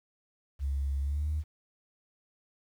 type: tone with pitch glide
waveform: sine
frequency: 69.1 to 76.23 Hz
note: C#2 to D#2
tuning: -5 to -35 cents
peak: -27 dBFS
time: 0.59-1.44 s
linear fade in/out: 50 ms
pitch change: +170 cents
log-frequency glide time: 1.01-1.29 s
effects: tanh soft clip ceiling -24 dBFS + 10-bit